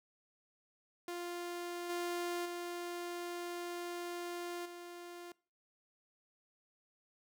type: tone with level steps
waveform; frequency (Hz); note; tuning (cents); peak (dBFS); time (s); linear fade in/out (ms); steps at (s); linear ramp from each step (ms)
sawtooth; 349.2; F4; 0; -36 / -32 / -36 / -43; 1.08-5.32; 2; 1.89 / 2.45 / 4.65; 10
effects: noise-tail reverb RT60 0.4 s tail -23 dB re dry